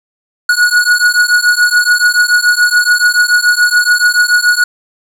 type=beating tone pair; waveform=square; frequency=1453 / 1460 Hz; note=F#6 / F#6; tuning=-32 / -24 cents; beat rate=7 Hz; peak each=-11 dBFS; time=0.49-4.64 s; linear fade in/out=5 ms; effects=low-pass 12000 Hz 12 dB/octave + 7-bit